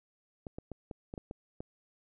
clicks, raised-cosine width 2 ms, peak -27 dBFS, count 8, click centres 0.468 / 0.585 / 0.717 / 0.912 / 1.139 / 1.178 / 1.311 / 1.605 s, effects none

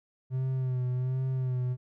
triangle tone with vibrato, 128.3 Hz, C3, 34 cents flat, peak -25 dBFS, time 0.3-1.77 s, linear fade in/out 50 ms, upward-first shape sine, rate 1.3 Hz, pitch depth 41 cents each way, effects none

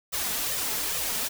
white noise with flanger, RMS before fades -29 dBFS, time 0.12-1.29 s, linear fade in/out 20 ms, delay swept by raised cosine 1.6 to 4.7 ms, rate 2.4 Hz, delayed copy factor +0.7, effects none

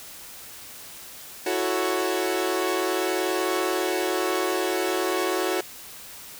sawtooth chord, F# minor seventh, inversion third, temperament equal, 329.6 / 370 / 440 / 554.4 Hz, E4 / F#4 / A4 / C#5, 0 / 0 / 0 / 0 cents, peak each -26 / -22 / -27 / -27 dBFS, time 1.46-5.61 s, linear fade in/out 5 ms, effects white hiss -42 dBFS RMS until 6.39 s

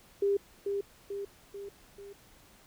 sine tone with echo, 400 Hz, G4, 35 cents sharp, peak -24 dBFS, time 0.22-0.37 s, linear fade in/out 5 ms, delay 440 ms, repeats 4, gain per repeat -5 dB, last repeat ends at 2.13 s, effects pink hiss -59 dBFS RMS until 2.66 s

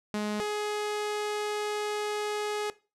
sawtooth tone pair in turn, 210 / 419.2 Hz, G#3 / G#4, +19 / +16 cents, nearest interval octave, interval 1197 cents, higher second, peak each -25 dBFS, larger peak neither, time 0.14-0.4 / 0.4-2.7 s, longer second, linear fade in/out 0 ms, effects noise-tail reverb RT60 0.3 s tail -18 dB re dry + low-pass 9000 Hz 12 dB/octave

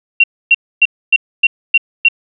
sine tone bursts, 2747 Hz, F7, 29 cents flat, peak -4 dBFS, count 7, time 0.2-2.086 s, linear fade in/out 5 ms, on 38 ms, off 270 ms, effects none

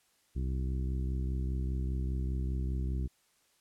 harmonic tone, 65 Hz, C2, 11 cents flat, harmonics 1 / 2 / 3 / 4 / 5 / 6, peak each -31 / -38 / -43 / -48 / -47 / -52 dBFS, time 0.35-3.08 s, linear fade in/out 20 ms, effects white hiss -70 dBFS RMS until 3.6 s + low-pass 11000 Hz 12 dB/octave

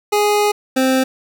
25% pulse tone pair in turn, 415.3 / 261.6 Hz, G#4 / C4, 0 / 0 cents, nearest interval minor sixth, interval 800 cents, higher first, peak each -9 dBFS, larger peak neither, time 0.12-0.52 / 0.76-1.04 s, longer first, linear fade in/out 10 ms, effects none

